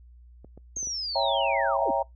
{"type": "clicks", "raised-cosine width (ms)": 2, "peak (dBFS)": -33, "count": 5, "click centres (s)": [0.446, 0.576, 0.769, 0.829, 0.872]}
{"type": "linear sweep", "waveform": "sine", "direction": "down", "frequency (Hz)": [6480, 220], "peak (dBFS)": -29, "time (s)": [0.76, 1.91], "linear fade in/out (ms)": 5}
{"type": "chord", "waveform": "sine", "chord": "C# diminished seventh", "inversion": "none", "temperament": "equal with one note detuned", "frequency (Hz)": [554.4, 659.3, 790.4, 932.3], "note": ["C#5", "E5", "G5", "Bb5"], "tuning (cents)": [0, 0, 14, 0], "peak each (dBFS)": -28, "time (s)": [1.15, 2.03], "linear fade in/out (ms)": 10}
{"effects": ["noise-tail reverb RT60 0.2 s tail -26 dB re dry", "added 60 Hz sine -48 dBFS peak until 2.15 s"]}